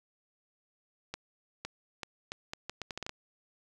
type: accelerating click train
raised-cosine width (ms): 0.2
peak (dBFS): -20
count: 12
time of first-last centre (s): 1.14-3.094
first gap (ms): 510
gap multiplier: 0.75
effects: none